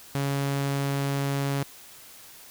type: tone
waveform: sawtooth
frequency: 139.4 Hz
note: C#3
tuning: 10 cents sharp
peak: -21 dBFS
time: 0.15-1.63 s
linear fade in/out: 0 ms
effects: white hiss -48 dBFS RMS until 2.5 s

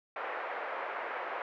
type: band-pass noise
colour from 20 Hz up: pink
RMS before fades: -38 dBFS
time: 0.16-1.42 s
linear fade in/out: 2 ms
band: 510 to 2000 Hz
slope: 24 dB/octave
effects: none

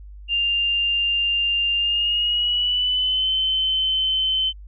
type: tone with pitch glide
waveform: sine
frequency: 2796 to 3067 Hz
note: F7 to G7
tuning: +1 to -38 cents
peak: -18 dBFS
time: 0.28-4.53 s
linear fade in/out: 50 ms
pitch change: +161 cents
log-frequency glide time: 1.77-3.3 s
effects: added 50 Hz sine -37 dBFS peak until 4.67 s

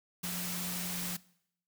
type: tone in noise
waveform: sine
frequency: 178 Hz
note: F3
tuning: 33 cents sharp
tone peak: -39 dBFS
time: 0.23-1.17 s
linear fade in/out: 10 ms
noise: white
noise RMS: -38 dBFS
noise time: 0.23-1.17 s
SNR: -4 dB
effects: noise-tail reverb RT60 0.7 s tail -21 dB re dry

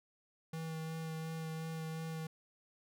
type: tone with vibrato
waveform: square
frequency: 160.8 Hz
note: E3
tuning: 43 cents flat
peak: -40 dBFS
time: 0.53-2.27 s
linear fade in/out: 5 ms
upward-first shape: sine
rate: 2.8 Hz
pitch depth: 13 cents each way
effects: none

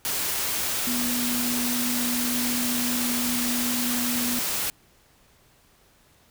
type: tone in noise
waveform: sine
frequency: 243.5 Hz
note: B3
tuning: 24 cents flat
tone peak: -27 dBFS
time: 0.87-4.39 s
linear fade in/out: 0 ms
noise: white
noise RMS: -27 dBFS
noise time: 0.05-4.7 s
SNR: -3 dB
effects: pink hiss -59 dBFS RMS until 6.3 s

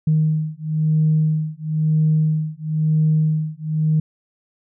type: beating tone pair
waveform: sine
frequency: 155.2 / 156.2 Hz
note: D#3 / D#3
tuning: -4 / +7 cents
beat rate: 1 Hz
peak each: -18 dBFS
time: 0.07-4 s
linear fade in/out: 5 ms
effects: tanh soft clip ceiling -8 dBFS

